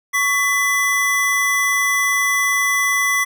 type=tone pair together; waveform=square; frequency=1122.5 / 2000 Hz; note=C#6 / B6; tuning=+21 / +21 cents; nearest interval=minor seventh; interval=1000 cents; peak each=-22 / -17 dBFS; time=0.13-3.25 s; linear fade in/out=20 ms; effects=none